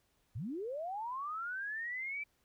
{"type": "linear sweep", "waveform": "sine", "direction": "up", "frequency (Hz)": [86.4, 2342], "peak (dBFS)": -37, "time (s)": [0.35, 2.24], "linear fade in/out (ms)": 10, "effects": ["pink hiss -75 dBFS RMS until 2.44 s"]}